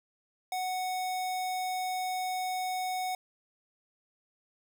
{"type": "tone with notch filter", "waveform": "square", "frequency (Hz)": 740, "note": "F#5", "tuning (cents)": 0, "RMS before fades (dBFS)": -33, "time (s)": [0.52, 3.15], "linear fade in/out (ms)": 2, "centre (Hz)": 1500, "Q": 1.9, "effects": []}